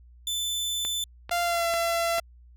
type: tone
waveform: sawtooth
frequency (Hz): 3520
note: A7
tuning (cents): 0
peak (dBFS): -24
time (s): 0.27-1.04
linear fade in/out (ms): 2
type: click train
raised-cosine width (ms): 0.3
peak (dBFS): -19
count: 4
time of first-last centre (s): 0.85-2.183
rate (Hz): 2.25
type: tone with pitch glide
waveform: sawtooth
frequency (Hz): 694 to 675.8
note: F5 to E5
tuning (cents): -11 to +43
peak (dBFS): -20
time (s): 1.31-2.2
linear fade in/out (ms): 5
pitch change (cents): -46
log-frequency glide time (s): 1.43-1.66
effects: added 60 Hz sine -49 dBFS peak until 2.56 s